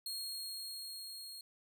sawtooth tone with level ramp, 4266 Hz, C8, 33 cents sharp, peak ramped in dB -36 to -44 dBFS, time 0.06-1.41 s, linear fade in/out 2 ms, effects none

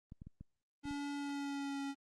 clicks, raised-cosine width 5 ms, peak -37 dBFS, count 6, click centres 0.121 / 0.219 / 0.27 / 0.41 / 0.855 / 0.91 s
square tone with pitch glide, 285.5 to 277.7 Hz, D4 to C#4, -49 to +3 cents, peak -39 dBFS, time 0.83-1.95 s, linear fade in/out 50 ms, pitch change -48 cents, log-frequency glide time 1.15-1.82 s
effects low-pass 8000 Hz 12 dB/octave + Opus 24 kbps

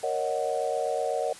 sine chord, D# minor seventh, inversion second, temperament equal, 466.2 / 554.4 / 622.3 / 740 Hz, A#4 / C#5 / D#5 / F#5, 0 / 0 / 0 / 0 cents, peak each -31 dBFS, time 0.03-1.33 s, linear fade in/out 5 ms, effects white hiss -46 dBFS RMS until 1.39 s + resampled to 24000 Hz

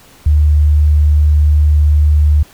sine tone, 74.8 Hz, D2, 32 cents sharp, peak -6 dBFS, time 0.26-2.43 s, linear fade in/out 5 ms, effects pink hiss -43 dBFS RMS until 2.53 s

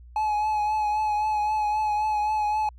triangle tone with vibrato, 849 Hz, G#5, 38 cents sharp, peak -20 dBFS, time 0.16-2.69 s, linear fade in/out 2 ms, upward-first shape triangle, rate 3.8 Hz, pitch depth 34 cents each way, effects added 60 Hz sine -44 dBFS peak until 2.78 s

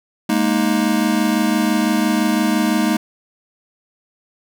square chord, Ab suspended second, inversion none, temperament just, 207.7 / 233.6 / 311.5 Hz, Ab3 / Bb3 / Eb4, 0 / +4 / +2 cents, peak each -20 dBFS, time 0.29-2.97 s, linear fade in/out 5 ms, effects none

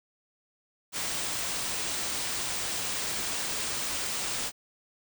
white band-stop noise, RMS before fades -32 dBFS, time 0.92-4.52 s, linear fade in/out 50 ms, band 10000 to 16000 Hz, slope 96 dB/octave, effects none

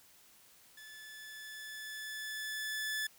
sawtooth tone with level ramp, 1734 Hz, A6, 26 cents flat, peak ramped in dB -47 to -30 dBFS, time 0.77-3.07 s, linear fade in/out 5 ms, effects white hiss -62 dBFS RMS until 3.18 s

